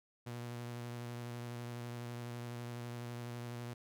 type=tone with vibrato; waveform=sawtooth; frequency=120 Hz; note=B2; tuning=49 cents flat; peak=-38 dBFS; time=0.26-3.74 s; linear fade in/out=10 ms; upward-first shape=sine; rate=12 Hz; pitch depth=18 cents each way; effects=none